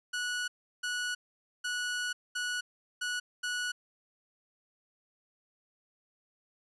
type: tone bursts at uneven times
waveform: sawtooth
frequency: 1469 Hz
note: F#6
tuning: 13 cents flat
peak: -28 dBFS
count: 6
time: 0.13-0.48 / 0.83-1.15 / 1.64-2.13 / 2.35-2.61 / 3.01-3.2 / 3.43-3.72 s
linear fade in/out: 10 ms
effects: resampled to 22050 Hz